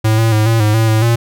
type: tone with pitch steps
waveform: square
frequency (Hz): 109.7 / 113 / 107.8 / 113.8 / 106.3 / 112.1 / 109.8 / 116.8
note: A2 / A2 / A2 / A#2 / G#2 / A2 / A2 / A#2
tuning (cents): -5 / +47 / -35 / -41 / +41 / +33 / -3 / +4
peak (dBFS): -10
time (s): 0.04-1.16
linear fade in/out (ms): 10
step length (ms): 140
effects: none